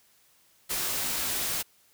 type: noise with comb filter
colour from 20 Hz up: white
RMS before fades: -30 dBFS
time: 0.69-1.63 s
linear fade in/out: 20 ms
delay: 14 ms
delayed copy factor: -0.5
effects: white hiss -63 dBFS RMS until 1.93 s